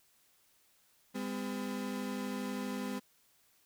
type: tone pair together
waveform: 35% pulse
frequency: 201.5 / 253.9 Hz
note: G3 / B3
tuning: +48 / +48 cents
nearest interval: major third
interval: 400 cents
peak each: -37 / -37 dBFS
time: 1.14-3 s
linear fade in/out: 20 ms
effects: white hiss -69 dBFS RMS until 3.65 s